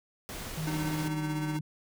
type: noise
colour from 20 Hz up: pink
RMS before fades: -40 dBFS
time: 0.29-1.08 s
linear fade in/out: 0 ms
type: tone with pitch glide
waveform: sine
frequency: 156.6 to 152.32 Hz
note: D#3 to D#3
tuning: +11 to -36 cents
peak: -32 dBFS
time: 0.57-1.61 s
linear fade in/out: 5 ms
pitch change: -47 cents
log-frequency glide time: 1.08-1.3 s
type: tone with tremolo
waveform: square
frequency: 306.6 Hz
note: D#4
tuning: 25 cents flat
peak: -32 dBFS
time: 0.67-1.59 s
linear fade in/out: 2 ms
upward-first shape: sine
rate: 16 Hz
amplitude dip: 50%
type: click train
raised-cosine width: 0.5 ms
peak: -30 dBFS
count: 170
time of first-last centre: 0.68-1.565 s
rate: 191 Hz
effects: none